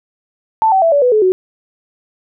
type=tone with pitch steps; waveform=sine; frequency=884 / 765.1 / 662.3 / 573.2 / 496.1 / 429.4 / 371.7 Hz; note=A5 / G5 / E5 / D5 / B4 / A4 / F#4; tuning=+8 / -42 / +8 / -42 / +8 / -42 / +8 cents; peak=-8 dBFS; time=0.62-1.32 s; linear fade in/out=0 ms; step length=100 ms; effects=none